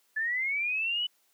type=linear sweep; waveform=sine; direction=up; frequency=1719 to 2994 Hz; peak=-27 dBFS; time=0.16-1.07 s; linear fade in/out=10 ms; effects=white hiss -69 dBFS RMS until 1.33 s + high-pass 300 Hz 12 dB/octave